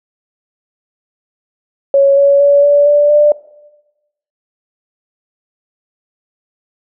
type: tone with pitch steps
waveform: sine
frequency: 554.4 / 561.8 / 569.3 / 576.9 / 584.7 / 592.5 Hz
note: C#5 / C#5 / C#5 / D5 / D5 / D5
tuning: 0 / +23 / +46 / -31 / -8 / +15 cents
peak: -5 dBFS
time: 1.94-3.32 s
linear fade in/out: 2 ms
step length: 230 ms
effects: noise-tail reverb RT60 1.0 s tail -19 dB re dry